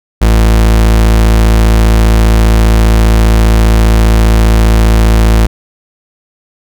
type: tone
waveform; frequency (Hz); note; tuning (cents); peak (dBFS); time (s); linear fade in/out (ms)
40% pulse; 55; A1; 0; -3; 0.21-5.47; 10
effects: none